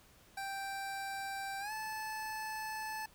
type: tone with pitch glide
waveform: 25% pulse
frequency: 784 to 869.9 Hz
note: G5 to A5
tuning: 0 to -20 cents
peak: -35 dBFS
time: 0.37-3.06 s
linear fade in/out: 5 ms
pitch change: +180 cents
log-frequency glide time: 1.6-1.72 s
effects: pink hiss -63 dBFS RMS until 3.14 s